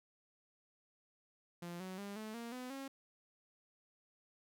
sawtooth tone with pitch steps, 173.1 / 186.6 / 201.2 / 216.8 / 233.7 / 252 / 271.6 Hz, F3 / F#3 / G3 / A3 / A#3 / B3 / C#4, -15 / +15 / +45 / -25 / +5 / +35 / -35 cents, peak -40 dBFS, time 1.62-2.88 s, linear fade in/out 5 ms, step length 180 ms, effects none

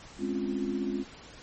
sine chord, Db major seventh, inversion second, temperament equal, 207.7 / 261.6 / 277.2 / 349.2 Hz, Ab3 / C4 / Db4 / F4, 0 / 0 / 0 / 0 cents, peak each -34 dBFS, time 0.18-1.05 s, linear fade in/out 50 ms, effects pink hiss -49 dBFS RMS until 1.42 s + MP3 32 kbps

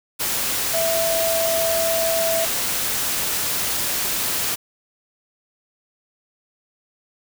sine tone in noise, 660 Hz, E5, 2 cents sharp, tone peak -20 dBFS, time 0.73-2.46 s, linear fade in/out 20 ms, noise white, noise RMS -23 dBFS, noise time 0.19-4.56 s, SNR 0 dB, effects none

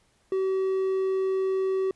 triangle tone, 381.1 Hz, G4, 49 cents flat, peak -21 dBFS, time 0.32-1.91 s, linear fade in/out 2 ms, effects pink hiss -66 dBFS RMS until 1.95 s + resampled to 24000 Hz

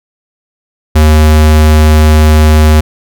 square tone, 77.1 Hz, D#2, 15 cents flat, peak -3 dBFS, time 0.95-2.81 s, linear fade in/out 10 ms, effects none

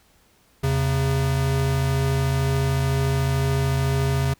square tone pair together, 81.6 / 135.31 Hz, E2 / C#3, -17 / -41 cents, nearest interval major sixth, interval 876 cents, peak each -26 / -21 dBFS, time 0.63-4.34 s, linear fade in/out 10 ms, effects pink hiss -59 dBFS RMS until 4.39 s

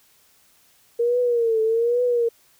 sine tone with vibrato, 466.2 Hz, A#4, in tune, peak -17 dBFS, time 0.99-2.29 s, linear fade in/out 10 ms, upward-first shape triangle, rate 1.2 Hz, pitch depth 110 cents each way, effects white hiss -58 dBFS RMS until 2.59 s

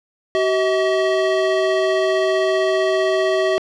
square tone pair together, 380.2 / 638.8 Hz, F#4 / D#5, +47 / +45 cents, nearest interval major sixth, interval 898 cents, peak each -19 dBFS, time 0.35-3.58 s, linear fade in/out 0 ms, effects low-pass 4000 Hz 12 dB/octave

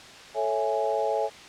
sine chord, A major seventh, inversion none, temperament equal, 440 / 554.4 / 659.3 / 830.6 Hz, A4 / C#5 / E5 / G#5, 0 / 0 / 0 / 0 cents, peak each -29 dBFS, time 0.34-1.3 s, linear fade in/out 50 ms, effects white hiss -45 dBFS RMS until 1.48 s + low-pass 5000 Hz 12 dB/octave

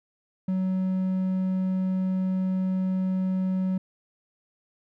triangle tone, 187.1 Hz, F#3, 20 cents sharp, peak -21 dBFS, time 0.48-3.78 s, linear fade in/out 5 ms, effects none

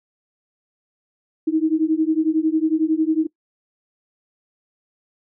sine beating tone pair, 311.1 / 322.1 Hz, D#4 / E4, 0 / -40 cents, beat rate 11 Hz, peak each -19 dBFS, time 1.47-3.27 s, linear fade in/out 10 ms, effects noise-tail reverb RT60 0.1 s tail -22 dB re dry

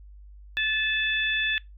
harmonic tone, 870 Hz, A5, 20 cents flat, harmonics 2 / 3 / 4, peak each -26 / -28 / -29 dBFS, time 0.57-1.58 s, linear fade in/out 0 ms, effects noise-tail reverb RT60 0.2 s tail -22 dB re dry + added 50 Hz sine -44 dBFS peak until 1.77 s

